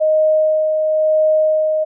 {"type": "tone with tremolo", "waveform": "sine", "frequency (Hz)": 622.3, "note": "D#5", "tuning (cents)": 0, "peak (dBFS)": -10, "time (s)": [0, 1.85], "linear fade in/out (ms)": 20, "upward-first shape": "sine", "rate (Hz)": 0.98, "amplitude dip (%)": 35, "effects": []}